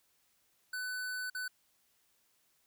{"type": "tone with dropouts", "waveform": "square", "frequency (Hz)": 1500, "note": "F#6", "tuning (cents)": 23, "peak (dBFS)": -37, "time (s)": [0.73, 1.48], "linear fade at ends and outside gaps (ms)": 5, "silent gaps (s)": [1.3, 1.348], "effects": ["white hiss -73 dBFS RMS until 2.66 s"]}